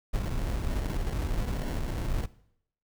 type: noise with sample-and-hold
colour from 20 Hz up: brown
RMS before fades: -30 dBFS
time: 0.13-2.26 s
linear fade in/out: 10 ms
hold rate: 1225 Hz
effects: noise-tail reverb RT60 0.7 s tail -19 dB re dry